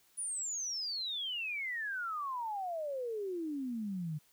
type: exponential sweep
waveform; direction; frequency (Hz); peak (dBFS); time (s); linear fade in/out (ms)
sine; down; 9956 to 146.83; -35; 0.17-4.19; 20
effects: white hiss -68 dBFS RMS until 4.32 s